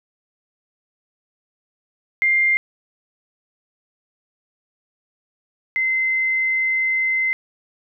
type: tone pair in turn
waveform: sine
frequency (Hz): 2100 / 2065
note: C7 / C7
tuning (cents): +6 / -23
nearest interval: unison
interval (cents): 29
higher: first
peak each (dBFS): -14 / -17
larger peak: first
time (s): 2.22-2.57 / 5.76-7.33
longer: second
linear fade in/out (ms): 0
effects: none